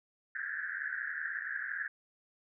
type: band-pass noise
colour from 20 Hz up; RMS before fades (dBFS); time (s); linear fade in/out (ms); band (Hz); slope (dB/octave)
white; -38; 0.35-1.88; 5; 1500 to 1800; 96
effects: none